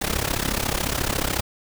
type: noise with amplitude modulation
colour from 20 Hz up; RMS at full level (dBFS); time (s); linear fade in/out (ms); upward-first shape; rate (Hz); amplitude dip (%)
pink; -21; 0.01-1.41; 10; sine; 34.1; 85
effects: none